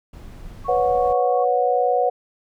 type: noise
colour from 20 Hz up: brown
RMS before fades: -38 dBFS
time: 0.13-1.13 s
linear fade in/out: 5 ms
type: tone with tremolo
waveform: sine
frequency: 1108.7 Hz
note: C#6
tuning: in tune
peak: -28 dBFS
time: 0.64-1.45 s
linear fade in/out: 20 ms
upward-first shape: sine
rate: 2.7 Hz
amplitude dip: 45%
type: chord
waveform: sine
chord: B suspended second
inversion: none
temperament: equal with one note detuned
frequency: 493.9 / 554.4 / 731.9 Hz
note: B4 / C#5 / F#5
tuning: 0 / 0 / -19 cents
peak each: -20 / -23 / -19 dBFS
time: 0.68-2.1 s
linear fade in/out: 10 ms
effects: none